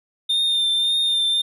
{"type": "tone with vibrato", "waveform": "triangle", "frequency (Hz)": 3619, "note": "A7", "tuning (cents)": 48, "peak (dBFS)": -16, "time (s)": [0.29, 1.42], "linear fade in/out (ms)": 10, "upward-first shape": "triangle", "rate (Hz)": 1.8, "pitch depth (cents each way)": 30, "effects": []}